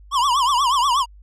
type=tone with vibrato; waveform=square; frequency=1046.5 Hz; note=C6; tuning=in tune; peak=-16 dBFS; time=0.11-1.06 s; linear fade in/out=50 ms; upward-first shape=triangle; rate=8.3 Hz; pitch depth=210 cents each way; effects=added 50 Hz sine -42 dBFS peak until 1.22 s + low-pass 8000 Hz 12 dB/octave

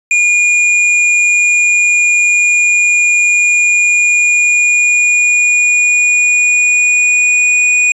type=tone with pitch glide; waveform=square; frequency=2433 to 2464 Hz; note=D#7 to D#7; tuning=-39 to -17 cents; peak=-8 dBFS; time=0.11-7.92 s; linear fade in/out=2 ms; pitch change=+22 cents; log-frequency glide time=3.89-7.69 s; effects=resampled to 24000 Hz

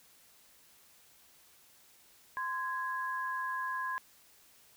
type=tone pair together; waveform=sine; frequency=1034.7 / 1657 Hz; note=C6 / G#6; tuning=-20 / -4 cents; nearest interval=minor sixth; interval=816 cents; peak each=-35 / -37 dBFS; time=2.37-3.98 s; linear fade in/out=0 ms; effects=white hiss -62 dBFS RMS until 4.76 s

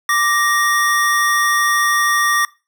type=tone pair together; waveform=square; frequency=1174.7 / 1868.1 Hz; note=D6 / A#6; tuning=0 / +3 cents; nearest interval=minor sixth; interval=803 cents; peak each=-17 dBFS; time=0.09-2.45 s; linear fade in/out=2 ms; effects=noise-tail reverb RT60 0.3 s tail -21 dB re dry

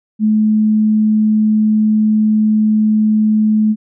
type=tone; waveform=sine; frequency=215.1 Hz; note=A3; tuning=39 cents flat; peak=-9 dBFS; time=0.19-3.76 s; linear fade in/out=50 ms; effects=none

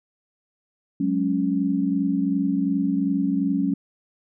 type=chord; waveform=sine; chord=F# suspended second; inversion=none; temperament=equal; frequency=185 / 207.7 / 277.2 Hz; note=F#3 / G#3 / C#4; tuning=0 / 0 / 0 cents; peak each=-25 / -26 / -22 dBFS; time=1-3.74 s; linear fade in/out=5 ms; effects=none

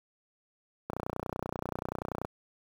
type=click train; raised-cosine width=1 ms; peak=-19 dBFS; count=42; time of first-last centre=0.9-2.249 s; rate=30.4 Hz; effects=high-pass 60 Hz 12 dB/octave + 8-bit

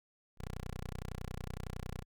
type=tone; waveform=10% pulse; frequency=30.87 Hz; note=B0; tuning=in tune; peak=-32 dBFS; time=0.37-2.05 s; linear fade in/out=50 ms; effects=none

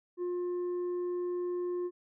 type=tone with tanh clipping; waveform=triangle; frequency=355.3 Hz; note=F4; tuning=30 cents sharp; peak=-32 dBFS; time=0.17-1.91 s; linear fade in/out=50 ms; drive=8 dB; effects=none

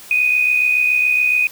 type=tone with amplitude modulation; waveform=sine; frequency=2489 Hz; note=D#7; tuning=in tune; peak=-10 dBFS; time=0.11-1.47 s; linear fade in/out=2 ms; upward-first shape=sine; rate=67.1 Hz; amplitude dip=55%; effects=white hiss -39 dBFS RMS until 1.51 s

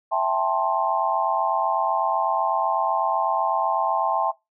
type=chord; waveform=sine; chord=A minor seventh; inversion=second; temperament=just; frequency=660 / 792 / 880 / 1056 Hz; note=E5 / G5 / A5 / C6; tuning=+2 / +18 / 0 / +16 cents; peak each=-25 dBFS; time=0.11-4.32 s; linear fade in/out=20 ms; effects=noise-tail reverb RT60 0.2 s tail -21 dB re dry

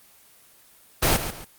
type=noise with echo; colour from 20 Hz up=pink; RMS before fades=-19 dBFS; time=1.02-1.17 s; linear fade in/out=10 ms; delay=140 ms; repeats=2; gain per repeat=-10 dB; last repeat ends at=1.45 s; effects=white hiss -54 dBFS RMS until 1.58 s + Opus 24 kbps

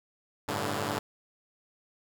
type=chord; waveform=5% pulse; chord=G suspended second; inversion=none; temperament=equal with one note detuned; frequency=98 / 110 / 144.64 Hz; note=G2 / A2 / D3; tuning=0 / 0 / -26 cents; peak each=-23 dBFS; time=0.48-0.99 s; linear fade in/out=5 ms; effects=none

